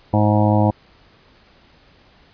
harmonic tone, 105.4 Hz, G#2, 26 cents sharp, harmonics 1 / 2 / 3 / 5 / 6 / 7 / 8 / 9, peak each -16 / -19 / -21 / -23 / -24 / -24 / -25 / -26 dBFS, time 0.13-0.71 s, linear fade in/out 10 ms, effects pink hiss -52 dBFS RMS until 2.33 s + resampled to 11025 Hz

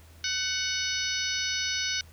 harmonic tone with a mistuned harmonic, 740 Hz, F#5, in tune, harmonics 2 / 3 / 4 / 5 / 6 / 7 / 8, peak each -35 / -35 / -35 / -35 / -35 / -35 / -35 dBFS, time 0.24-2.01 s, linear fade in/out 2 ms, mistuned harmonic 2, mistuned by +35 cents, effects added 81 Hz sine -50 dBFS peak until 2.12 s + pink hiss -57 dBFS RMS until 2.12 s

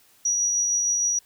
sine tone with tremolo, 5800 Hz, F#8, 35 cents flat, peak -19 dBFS, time 0.25-1.19 s, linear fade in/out 5 ms, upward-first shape triangle, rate 6.5 Hz, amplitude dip 25%, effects white hiss -58 dBFS RMS until 1.25 s

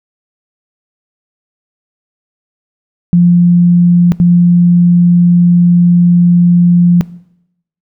sine tone bursts at uneven times, 174.61 Hz, F3, in tune, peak -3 dBFS, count 2, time 3.13-4.12 / 4.2-7.01 s, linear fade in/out 0 ms, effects noise-tail reverb RT60 0.8 s tail -20 dB re dry

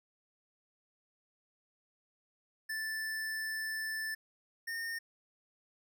square tone pair in turn, 1760 / 1828.9 Hz, A6 / A#6, 0 / -34 cents, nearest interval minor second, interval 66 cents, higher second, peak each -36 / -37 dBFS, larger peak first, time 2.69-4.15 / 4.67-4.99 s, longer first, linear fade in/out 10 ms, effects none

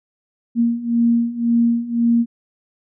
sine beating tone pair, 233.1 / 235 Hz, A#3 / A#3, 0 / +14 cents, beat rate 1.9 Hz, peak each -19 / -16 dBFS, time 0.55-2.26 s, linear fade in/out 50 ms, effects none

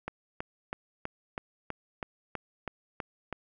click train, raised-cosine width 0.5 ms, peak -19 dBFS, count 11, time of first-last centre 0.08-3.327 s, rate 3.08 Hz, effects none

